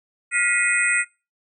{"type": "tone cluster", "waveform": "sine", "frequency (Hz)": [1415, 1938, 2129, 2486, 8160], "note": ["F6", "B6", "C7", "D#7", "C9"], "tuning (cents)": [22, -33, 30, -2, -44], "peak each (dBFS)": [-25, -22, -26, -23, -26], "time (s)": [0.31, 1.05], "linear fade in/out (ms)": 50, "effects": ["noise-tail reverb RT60 0.3 s tail -23 dB re dry"]}